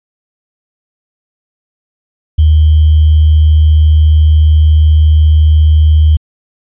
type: tone with sample-and-hold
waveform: sine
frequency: 77.1 Hz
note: D#2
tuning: 15 cents flat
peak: -3 dBFS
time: 2.38-6.17 s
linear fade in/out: 10 ms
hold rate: 3150 Hz
effects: resampled to 8000 Hz